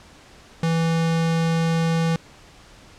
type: tone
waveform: square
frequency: 164.6 Hz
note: E3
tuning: 2 cents flat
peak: -19 dBFS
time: 0.63-2.16 s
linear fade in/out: 2 ms
effects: pink hiss -48 dBFS RMS until 2.98 s + low-pass 7000 Hz 12 dB/octave